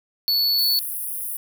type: tone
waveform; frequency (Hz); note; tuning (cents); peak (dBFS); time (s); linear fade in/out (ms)
square; 4435; C#8; 0; -18; 0.28-0.79; 0
type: high-pass noise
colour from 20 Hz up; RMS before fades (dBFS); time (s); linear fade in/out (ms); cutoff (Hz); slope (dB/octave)
pink; -29; 0.58-1.37; 5; 9700; 96
effects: none